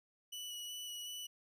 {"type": "tone with vibrato", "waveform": "sawtooth", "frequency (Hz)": 2948, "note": "F#7", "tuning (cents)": -7, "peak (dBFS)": -40, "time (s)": [0.32, 1.27], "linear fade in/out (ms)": 10, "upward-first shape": "square", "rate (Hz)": 2.7, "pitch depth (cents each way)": 11, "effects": []}